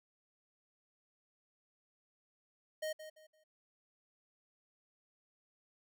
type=tone with echo; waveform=square; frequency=622.3 Hz; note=D#5; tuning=in tune; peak=-37 dBFS; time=2.82-2.93 s; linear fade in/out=10 ms; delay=170 ms; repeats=3; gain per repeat=-11 dB; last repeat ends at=3.44 s; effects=none